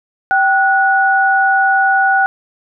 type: tone pair together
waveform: sine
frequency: 776.1 / 1465 Hz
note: G5 / F#6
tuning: -18 / -18 cents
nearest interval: major seventh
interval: 1100 cents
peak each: -12 dBFS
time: 0.31-2.26 s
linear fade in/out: 0 ms
effects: none